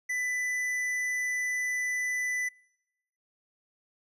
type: tone with tanh clipping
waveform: triangle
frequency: 1993 Hz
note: B6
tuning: 15 cents sharp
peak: -30 dBFS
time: 0.09-2.49 s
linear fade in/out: 10 ms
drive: 15 dB
effects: noise-tail reverb RT60 0.9 s tail -26 dB re dry + resampled to 32000 Hz